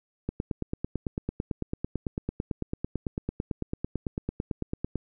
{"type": "click train", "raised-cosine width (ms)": 3, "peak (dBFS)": -16, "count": 43, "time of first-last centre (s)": [0.29, 4.957], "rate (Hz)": 9, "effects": []}